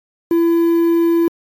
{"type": "tone with quantisation", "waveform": "triangle", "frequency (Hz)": 336.6, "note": "E4", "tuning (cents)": 36, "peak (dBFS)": -9, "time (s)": [0.31, 1.28], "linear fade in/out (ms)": 2, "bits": 6, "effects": ["AAC 48 kbps"]}